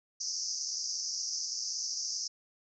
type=band-pass noise; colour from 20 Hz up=white; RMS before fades=-36 dBFS; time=0.2-2.28 s; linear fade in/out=10 ms; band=4900 to 6300 Hz; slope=96 dB/octave; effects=none